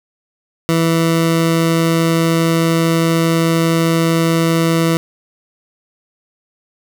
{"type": "tone", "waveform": "20% pulse", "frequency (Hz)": 164.81, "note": "E3", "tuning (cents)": 0, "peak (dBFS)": -7, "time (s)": [0.69, 4.97], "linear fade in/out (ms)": 0, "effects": []}